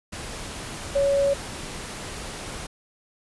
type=tone in noise; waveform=sine; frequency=559 Hz; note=C#5; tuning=14 cents sharp; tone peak=-18 dBFS; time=0.95-1.34 s; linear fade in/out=10 ms; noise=pink; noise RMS=-35 dBFS; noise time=0.12-2.67 s; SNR=+14 dB; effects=resampled to 24000 Hz